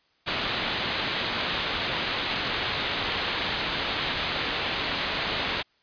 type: low-pass noise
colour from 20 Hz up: white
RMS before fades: -29 dBFS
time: 0.26-5.63 s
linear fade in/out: 20 ms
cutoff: 4200 Hz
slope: 48 dB/octave
effects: white hiss -66 dBFS RMS until 5.82 s + resampled to 11025 Hz